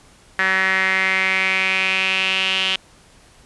sawtooth tone with band-pass filter sweep, 189.6 Hz, F#3, 43 cents sharp, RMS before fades -19 dBFS, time 0.39-2.76 s, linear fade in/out 2 ms, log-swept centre 1800 to 3000 Hz, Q 5.4, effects pink hiss -50 dBFS RMS until 3.45 s + resampled to 24000 Hz

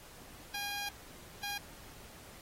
10% pulse tone bursts at uneven times, 813 Hz, G#5, 37 cents flat, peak -28 dBFS, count 2, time 0.54-0.89 / 1.43-1.58 s, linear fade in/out 5 ms, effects pink hiss -54 dBFS RMS until 2.41 s + AAC 48 kbps

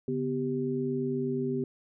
sine tone cluster, 141.9 / 250.3 / 391.1 Hz, C#3 / B3 / G4, +41 / +23 / -4 cents, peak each -35 / -31 / -31 dBFS, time 0.08-1.64 s, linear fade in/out 2 ms, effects none

